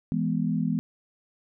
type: chord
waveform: sine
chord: E major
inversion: none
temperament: equal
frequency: 164.81 / 207.7 / 246.9 Hz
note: E3 / G#3 / B3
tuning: 0 / 0 / 0 cents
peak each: -27 / -28 / -28 dBFS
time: 0.12-0.79 s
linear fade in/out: 0 ms
effects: none